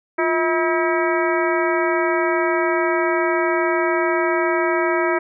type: harmonic tone with a mistuned harmonic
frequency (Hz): 322.4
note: E4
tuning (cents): -38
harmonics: 1 / 2 / 3 / 4 / 5 / 6 / 7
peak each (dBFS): -20 / -23 / -25 / -26 / -27 / -28 / -28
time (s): 0.18-5.19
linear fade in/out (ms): 10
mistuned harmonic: 1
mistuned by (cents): +140
effects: none